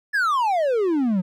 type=exponential sweep; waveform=triangle; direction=down; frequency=1760 to 174.61 Hz; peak=-16 dBFS; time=0.13-1.22 s; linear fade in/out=20 ms; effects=none